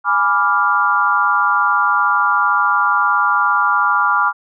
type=chord; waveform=sine; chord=G# diminished seventh; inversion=none; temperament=equal; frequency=830.6 / 987.8 / 1174.7 / 1396.9 Hz; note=G#5 / B5 / D6 / F6; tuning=0 / 0 / 0 / 0 cents; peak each=-21 / -19 / -16 / -16 dBFS; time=0.04-4.33 s; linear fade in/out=50 ms; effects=none